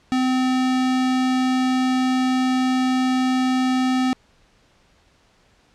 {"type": "tone", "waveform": "square", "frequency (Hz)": 256.9, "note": "C4", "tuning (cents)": -32, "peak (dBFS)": -18, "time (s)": [0.12, 4.13], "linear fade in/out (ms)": 0, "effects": ["pink hiss -58 dBFS RMS until 5.74 s", "low-pass 6000 Hz 12 dB/octave"]}